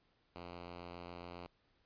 5% pulse tone, 87.31 Hz, F2, in tune, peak -36 dBFS, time 0.36-1.47 s, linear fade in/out 0 ms, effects pink hiss -75 dBFS RMS until 1.85 s + resampled to 11025 Hz

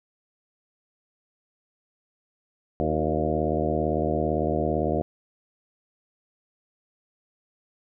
harmonic tone with a mistuned harmonic, 77.78 Hz, D#2, in tune, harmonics 1 / 2 / 3 / 4 / 5 / 6 / 7 / 8 / 9, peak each -31 / -31 / -31 / -31 / -31 / -31 / -31 / -31 / -31 dBFS, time 2.8-5.02 s, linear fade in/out 0 ms, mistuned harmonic 5, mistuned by -51 cents, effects none

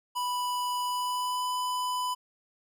square tone with pitch glide, 987.8 to 998.7 Hz, B5 to B5, 0 to +19 cents, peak -29 dBFS, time 0.15-2.15 s, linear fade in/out 20 ms, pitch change +19 cents, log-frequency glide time 0.82-1.47 s, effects none

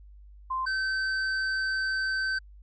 sine / square tone pair in turn, 1042 / 1542 Hz, C6 / G6, -7 / -29 cents, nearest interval perfect fifth, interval 678 cents, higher second, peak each -27 dBFS, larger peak neither, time 0.5-0.66 / 0.66-2.39 s, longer second, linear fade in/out 10 ms, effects added 50 Hz sine -47 dBFS peak until 2.62 s + resampled to 16000 Hz

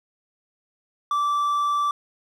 triangle tone, 1165 Hz, D6, 14 cents flat, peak -18 dBFS, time 1.11-1.91 s, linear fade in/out 2 ms, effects none

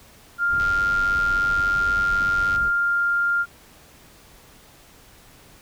sine tone, 1399 Hz, F6, 3 cents sharp, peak -18 dBFS, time 0.38-3.46 s, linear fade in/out 50 ms
brown noise, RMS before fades -34 dBFS, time 0.48-2.72 s, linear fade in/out 50 ms
click train, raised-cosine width 0.2 ms, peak -19 dBFS, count 190, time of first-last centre 0.6-2.561 s, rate 96.4 Hz
effects pink hiss -50 dBFS RMS until 5.61 s

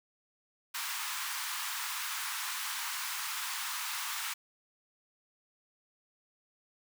pink high-pass noise, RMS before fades -37 dBFS, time 0.74-4.34 s, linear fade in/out 10 ms, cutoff 930 Hz, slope 48 dB/octave, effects none

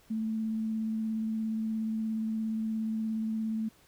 sine tone with vibrato, 220.5 Hz, A3, 4 cents sharp, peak -29 dBFS, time 0.1-3.69 s, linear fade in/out 10 ms, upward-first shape square, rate 17 Hz, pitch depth 10 cents each way, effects pink hiss -62 dBFS RMS until 3.87 s

